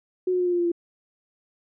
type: tone with pitch steps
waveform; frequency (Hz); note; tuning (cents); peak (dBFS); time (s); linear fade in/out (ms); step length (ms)
sine; 367.1 / 362.9 / 358.7 / 354.6 / 350.5 / 346.5 / 342.5; F#4 / F#4 / F4 / F4 / F4 / F4 / F4; -14 / -34 / +46 / +26 / +6 / -14 / -34; -20; 0.27-0.718; 5; 64
effects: none